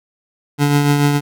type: tone with tremolo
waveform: 25% pulse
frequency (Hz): 144.5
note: D3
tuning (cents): -28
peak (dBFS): -6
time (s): 0.58-1.21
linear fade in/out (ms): 50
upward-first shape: triangle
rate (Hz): 6.9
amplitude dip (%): 45
effects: none